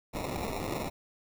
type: noise with sample-and-hold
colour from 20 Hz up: blue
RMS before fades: -35 dBFS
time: 0.13-0.9 s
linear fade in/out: 20 ms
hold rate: 1575 Hz
effects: none